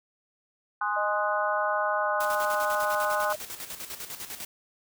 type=chord; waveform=sine; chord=Ab dominant seventh; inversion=none; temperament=equal; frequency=830.6 / 1046.5 / 1244.5 / 1480 Hz; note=Ab5 / C6 / Eb6 / Gb6; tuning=0 / 0 / 0 / 0 cents; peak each=-31 dBFS; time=0.81-3.33 s; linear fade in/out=5 ms
type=tone with pitch glide; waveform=sine; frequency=619 to 611.9 Hz; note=D#5 to D#5; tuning=-9 to -29 cents; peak=-29 dBFS; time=0.96-3.36 s; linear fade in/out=10 ms; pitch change=-20 cents; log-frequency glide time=2.02-2.07 s
type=noise with tremolo; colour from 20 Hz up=white; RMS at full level=-37 dBFS; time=2.2-4.45 s; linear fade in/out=5 ms; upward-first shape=square; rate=10 Hz; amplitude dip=60%
effects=none